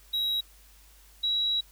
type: tone pair in turn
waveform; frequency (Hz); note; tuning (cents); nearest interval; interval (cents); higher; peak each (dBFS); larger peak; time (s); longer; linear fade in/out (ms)
triangle / sine; 3853 / 3882; B7 / B7; -44 / -31; unison; 13; second; -24; neither; 0.13-0.41 / 1.23-1.61; second; 10
effects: added 50 Hz sine -55 dBFS peak until 1.71 s + white hiss -58 dBFS RMS until 1.71 s